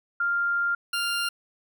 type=tone pair in turn; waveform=sine / 20% pulse; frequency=1396.9 / 1396.9 Hz; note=F6 / F6; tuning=0 / 0 cents; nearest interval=unison; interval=0 cents; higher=neither; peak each=-22 / -20 dBFS; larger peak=second; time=0.2-0.75 / 0.93-1.29 s; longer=first; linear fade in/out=5 ms; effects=none